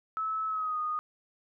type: tone with pitch glide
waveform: sine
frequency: 1300 to 1234.9 Hz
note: E6 to D#6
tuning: -24 to -13 cents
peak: -29 dBFS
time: 0.17-0.99 s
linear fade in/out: 0 ms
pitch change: -89 cents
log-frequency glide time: 0.47-0.79 s
effects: none